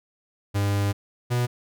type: tone pair in turn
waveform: 45% pulse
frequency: 100.8 / 122.26 Hz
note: G2 / B2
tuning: +49 / -17 cents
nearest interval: minor third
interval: 334 cents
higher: second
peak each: -21 dBFS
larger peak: neither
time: 0.54-0.93 / 1.3-1.47 s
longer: first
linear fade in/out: 20 ms
effects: none